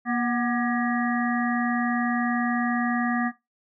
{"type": "harmonic tone with a mistuned harmonic", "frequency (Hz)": 238.5, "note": "A#3", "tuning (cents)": 40, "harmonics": [1, 3, 5, 7, 8], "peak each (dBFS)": [-24, -29, -31, -32, -33], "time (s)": [0.05, 3.32], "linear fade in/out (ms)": 50, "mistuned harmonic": 3, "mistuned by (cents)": 58, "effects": ["noise-tail reverb RT60 0.2 s tail -18 dB re dry"]}